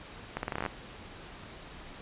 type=accelerating click train; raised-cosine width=0.5 ms; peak=-17 dBFS; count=11; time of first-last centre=0.37-0.662 s; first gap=61 ms; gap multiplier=0.82; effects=pink hiss -47 dBFS RMS until 2.01 s + resampled to 8000 Hz